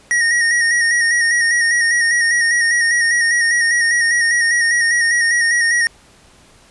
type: tone with vibrato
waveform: square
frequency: 1876 Hz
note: A#6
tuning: 11 cents sharp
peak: -13 dBFS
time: 0.11-5.87 s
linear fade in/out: 0 ms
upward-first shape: square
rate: 5 Hz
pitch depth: 32 cents each way
effects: pink hiss -48 dBFS RMS until 6.7 s + resampled to 24000 Hz